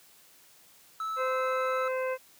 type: tone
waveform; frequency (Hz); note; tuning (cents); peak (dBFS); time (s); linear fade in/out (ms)
triangle; 1307; E6; -15; -29; 1-1.88; 2
type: harmonic tone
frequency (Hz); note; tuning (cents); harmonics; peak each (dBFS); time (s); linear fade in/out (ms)
517; C5; -21; 1 / 2 / 3 / 4 / 5; -29 / -37 / -40 / -42 / -43; 1.16-2.18; 50
effects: white hiss -58 dBFS RMS until 2.39 s + high-pass 80 Hz 12 dB/octave